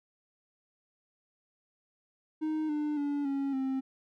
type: tone with pitch steps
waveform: triangle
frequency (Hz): 311.1 / 298.9 / 287.3 / 276 / 265.3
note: D#4 / D4 / D4 / C#4 / C4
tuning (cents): 0 / +31 / -38 / -7 / +24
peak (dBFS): -27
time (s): 2.41-3.81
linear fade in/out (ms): 20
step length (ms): 280
effects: none